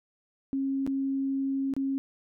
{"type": "tone with dropouts", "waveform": "sine", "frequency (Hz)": 271.2, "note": "C#4", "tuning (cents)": -38, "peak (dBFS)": -26, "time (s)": [0.53, 1.98], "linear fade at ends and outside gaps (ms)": 0, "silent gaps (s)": [[0.865, 0.875], [1.738, 1.765]], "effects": []}